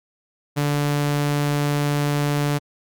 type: tone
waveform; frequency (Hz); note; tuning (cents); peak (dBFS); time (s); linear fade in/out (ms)
sawtooth; 145.4; D3; -17; -15; 0.56-2.59; 20
effects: Opus 48 kbps